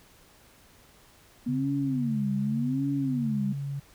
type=tone with vibrato; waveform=sine; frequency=238 Hz; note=A#3; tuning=36 cents sharp; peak=-26 dBFS; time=1.46-3.53 s; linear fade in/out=10 ms; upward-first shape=sine; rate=0.86 Hz; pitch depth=290 cents each way
type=tone; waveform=sine; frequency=140 Hz; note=C#3; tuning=18 cents sharp; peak=-30 dBFS; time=1.48-3.8 s; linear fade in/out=10 ms
effects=pink hiss -57 dBFS RMS until 3.94 s